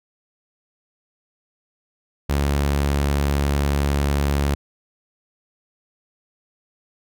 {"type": "tone", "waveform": "sawtooth", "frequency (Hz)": 71, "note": "C#2", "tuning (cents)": 42, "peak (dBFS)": -14, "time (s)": [2.29, 4.55], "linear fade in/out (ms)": 10, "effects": []}